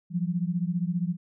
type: beating tone pair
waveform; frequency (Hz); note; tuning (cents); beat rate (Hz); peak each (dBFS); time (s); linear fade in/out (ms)
sine; 170 / 185; F3 / F#3; -46 / 0; 15; -27 / -29; 0.1-1.17; 50
effects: none